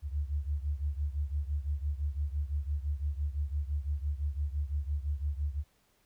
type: beating tone pair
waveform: sine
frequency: 70.9 / 76.8 Hz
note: C#2 / D#2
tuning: +40 / -22 cents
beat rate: 5.9 Hz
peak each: -32 / -35 dBFS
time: 0.02-5.64 s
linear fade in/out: 50 ms
effects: pink hiss -70 dBFS RMS until 6.05 s